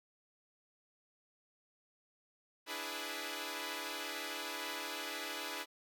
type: chord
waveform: 5% pulse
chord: E dominant seventh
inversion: third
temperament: equal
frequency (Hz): 293.7 / 329.6 / 415.3 / 493.9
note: D4 / E4 / G#4 / B4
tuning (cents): 0 / 0 / 0 / 0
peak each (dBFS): -34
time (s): 2.66-5.66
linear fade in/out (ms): 50
effects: none